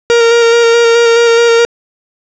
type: tone with vibrato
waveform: 45% pulse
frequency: 466.2 Hz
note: A#4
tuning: in tune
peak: -5 dBFS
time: 0.1-1.65 s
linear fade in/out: 0 ms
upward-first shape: square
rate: 4.7 Hz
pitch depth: 15 cents each way
effects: resampled to 16000 Hz + 7-bit